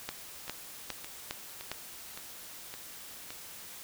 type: two click trains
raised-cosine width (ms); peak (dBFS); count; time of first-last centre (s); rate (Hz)
0.2; -17 / -24; 5 / 6; 0.09-1.716 / 0.48-3.305; 2.46 / 1.77
effects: white hiss -47 dBFS RMS until 3.83 s